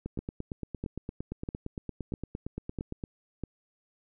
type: two click trains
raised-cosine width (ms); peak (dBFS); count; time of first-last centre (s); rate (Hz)
3; -21 / -22; 6 / 27; 0.19-3.437 / 0.06-3.038; 1.54 / 8.73
effects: none